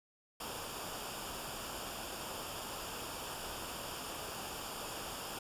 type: noise with comb filter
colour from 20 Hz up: pink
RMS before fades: -43 dBFS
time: 0.4-5.39 s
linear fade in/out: 5 ms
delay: 0.49 ms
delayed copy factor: -0.65
effects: resampled to 32000 Hz